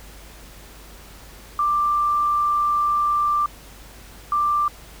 sine tone pair in turn, 1181 / 1181 Hz, D6 / D6, +9 / +9 cents, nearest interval unison, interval 0 cents, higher neither, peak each -17 dBFS, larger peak neither, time 1.59-3.46 / 4.32-4.68 s, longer first, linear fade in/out 2 ms, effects added 50 Hz sine -44 dBFS peak until 5 s + pink hiss -45 dBFS RMS until 5 s

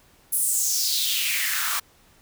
white noise with high-pass filter sweep, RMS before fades -24 dBFS, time 0.32-1.8 s, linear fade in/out 10 ms, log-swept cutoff 11000 to 1100 Hz, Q 3.8, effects pink hiss -57 dBFS RMS until 2.21 s

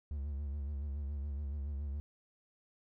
triangle tone with vibrato, 71.3 Hz, C#2, 49 cents sharp, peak -34 dBFS, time 0.11-2 s, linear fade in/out 0 ms, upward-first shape sine, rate 7.1 Hz, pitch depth 77 cents each way, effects none

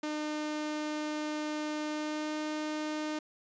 sawtooth tone with pitch glide, 303.2 to 305.8 Hz, D#4 to D#4, -45 to -30 cents, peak -29 dBFS, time 0.03-3.19 s, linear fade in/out 5 ms, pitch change +15 cents, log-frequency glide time 1.9-2.35 s, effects resampled to 16000 Hz

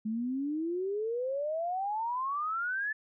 sine exponential sweep, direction up, 212.1 to 1760 Hz, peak -30 dBFS, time 0.05-2.93 s, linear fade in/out 10 ms, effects none

